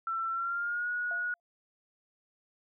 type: tone with pitch glide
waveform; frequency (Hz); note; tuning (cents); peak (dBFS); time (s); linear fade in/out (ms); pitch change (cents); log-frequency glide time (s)
sine; 1342 to 1455; E6 to F#6; +31 to -29; -30; 0.07-1.34; 2; +140; 0.29-0.89
type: tone with exponential decay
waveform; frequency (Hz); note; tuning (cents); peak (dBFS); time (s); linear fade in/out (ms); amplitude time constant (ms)
sine; 689; F5; -24; -39; 1.11-1.4; 1; 62
effects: none